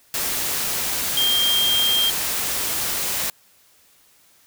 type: tone in noise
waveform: sine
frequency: 3200 Hz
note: G7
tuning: 35 cents sharp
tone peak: -17 dBFS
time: 1.17-2.1 s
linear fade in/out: 2 ms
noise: white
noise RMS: -24 dBFS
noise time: 0.14-3.3 s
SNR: +4 dB
effects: white hiss -56 dBFS RMS until 4.46 s